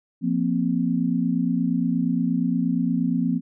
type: chord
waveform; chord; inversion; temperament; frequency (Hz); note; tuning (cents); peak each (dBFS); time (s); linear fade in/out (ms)
sine; F suspended fourth; none; equal with one note detuned; 173.11 / 233.1 / 261.6; F3 / Bb3 / C4; -15 / 0 / 0; -24; 0.21-3.41; 50
effects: none